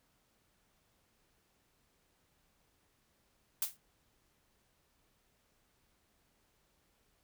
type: noise with exponential decay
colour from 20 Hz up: blue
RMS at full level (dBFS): -29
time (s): 3.62-3.77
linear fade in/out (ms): 2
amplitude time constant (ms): 31
effects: pink hiss -74 dBFS RMS until 7.23 s